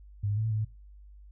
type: tone with pitch steps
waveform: sine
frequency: 101.8 / 103.3 / 109.5 / 111.5 / 107.7 / 108.4 Hz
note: G#2 / G#2 / A2 / A2 / A2 / A2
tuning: -34 / -9 / -8 / +23 / -37 / -25 cents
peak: -26 dBFS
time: 0.23-0.65 s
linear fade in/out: 10 ms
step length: 70 ms
effects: noise-tail reverb RT60 0.3 s tail -23 dB re dry + added 50 Hz sine -48 dBFS peak until 1.31 s